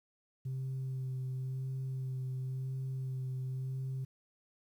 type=tone with vibrato; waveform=sine; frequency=130.81 Hz; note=C3; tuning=in tune; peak=-33 dBFS; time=0.45-4.05 s; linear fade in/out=10 ms; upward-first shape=sine; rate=0.95 Hz; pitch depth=17 cents each way; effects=tanh soft clip ceiling -33 dBFS + 11-bit